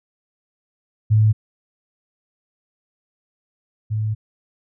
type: tone pair in turn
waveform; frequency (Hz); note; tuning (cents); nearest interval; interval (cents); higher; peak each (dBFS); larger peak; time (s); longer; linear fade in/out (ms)
sine; 108.1 / 108.1; A2 / A2; -30 / -30; unison; 0; neither; -11 / -19; first; 1.1-1.33 / 3.9-4.15; second; 20
effects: none